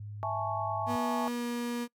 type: tone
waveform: sine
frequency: 103.83 Hz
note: G#2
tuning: in tune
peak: -39 dBFS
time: 0-0.96 s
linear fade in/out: 5 ms
type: chord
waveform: sine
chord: A major seventh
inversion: second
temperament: equal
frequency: 659.3 / 830.6 / 880 / 1108.7 Hz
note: E5 / G#5 / A5 / C#6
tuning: 0 / 0 / 0 / 0 cents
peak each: -36 dBFS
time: 0.23-1.28 s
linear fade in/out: 0 ms
type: tone with pitch glide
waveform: 35% pulse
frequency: 241.8 to 239.3 Hz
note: B3 to A#3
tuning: -36 to +46 cents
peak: -30 dBFS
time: 0.86-1.88 s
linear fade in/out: 50 ms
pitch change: -18 cents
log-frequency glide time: 1.21-1.45 s
effects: noise-tail reverb RT60 0.1 s tail -24 dB re dry